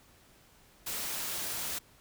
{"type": "noise", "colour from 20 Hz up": "white", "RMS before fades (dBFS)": -36, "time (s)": [0.86, 1.79], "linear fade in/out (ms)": 10, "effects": ["pink hiss -61 dBFS RMS until 2 s"]}